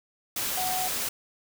sine tone in noise, 740 Hz, F#5, in tune, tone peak -29 dBFS, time 0.57-0.88 s, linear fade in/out 5 ms, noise white, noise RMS -30 dBFS, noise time 0.36-1.09 s, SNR -2 dB, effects none

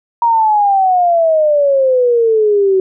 sine exponential sweep, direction down, 948 to 374.8 Hz, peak -8 dBFS, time 0.22-2.8 s, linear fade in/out 2 ms, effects none

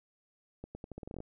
accelerating click train, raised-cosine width 2 ms, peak -29 dBFS, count 12, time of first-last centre 0.64-1.204 s, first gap 110 ms, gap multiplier 0.83, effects none

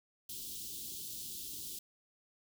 white band-stop noise, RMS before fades -44 dBFS, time 0.29-1.79 s, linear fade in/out 5 ms, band 390 to 3100 Hz, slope 48 dB/octave, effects none

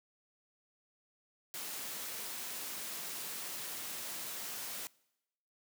white noise, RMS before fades -42 dBFS, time 1.54-4.87 s, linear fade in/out 0 ms, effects noise-tail reverb RT60 0.9 s tail -24 dB re dry + high-pass 150 Hz 12 dB/octave

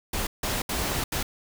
pink noise bursts at uneven times, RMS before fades -28 dBFS, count 4, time 0.13-0.27 / 0.43-0.62 / 0.69-1.04 / 1.12-1.23 s, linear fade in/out 5 ms, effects none

